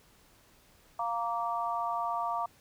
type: chord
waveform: sine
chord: Bb major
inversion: second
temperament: equal with one note detuned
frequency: 698.5 / 932.3 / 1161.8 Hz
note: F5 / Bb5 / D6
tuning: 0 / 0 / -19 cents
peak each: -34 dBFS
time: 0.99-2.46 s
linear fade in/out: 5 ms
effects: pink hiss -62 dBFS RMS until 2.6 s